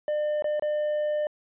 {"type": "tone with dropouts", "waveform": "triangle", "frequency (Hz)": 600, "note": "D5", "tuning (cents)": 37, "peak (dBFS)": -22, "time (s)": [0.08, 1.27], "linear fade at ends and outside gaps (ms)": 1, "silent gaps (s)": [[0.423, 0.443], [0.596, 0.623]], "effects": ["resampled to 8000 Hz"]}